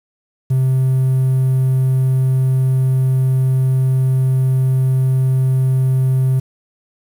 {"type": "tone", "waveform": "triangle", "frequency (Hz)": 130.81, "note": "C3", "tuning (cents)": 0, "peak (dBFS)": -9, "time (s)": [0.5, 6.4], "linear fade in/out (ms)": 10, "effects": ["tanh soft clip ceiling -5 dBFS", "7-bit"]}